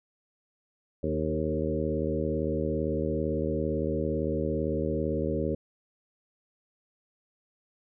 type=harmonic tone with a mistuned harmonic; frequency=77.78 Hz; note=D#2; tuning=in tune; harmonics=1 / 2 / 3 / 4 / 5 / 6 / 7; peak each=-34 / -34 / -34 / -34 / -34 / -34 / -34 dBFS; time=1.03-5.55 s; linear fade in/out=5 ms; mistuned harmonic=5; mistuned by=+22 cents; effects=none